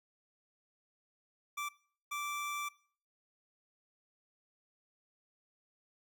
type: tone bursts at uneven times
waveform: 25% pulse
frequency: 1169 Hz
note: D6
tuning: 8 cents flat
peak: -33 dBFS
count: 2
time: 1.57-1.69 / 2.11-2.69 s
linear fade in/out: 10 ms
effects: noise-tail reverb RT60 0.5 s tail -21 dB re dry